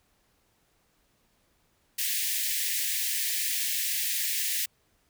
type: high-pass noise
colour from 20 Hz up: white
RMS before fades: -29 dBFS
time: 1.98-4.66 s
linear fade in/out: 10 ms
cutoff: 1700 Hz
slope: 96 dB/octave
effects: pink hiss -69 dBFS RMS until 5.09 s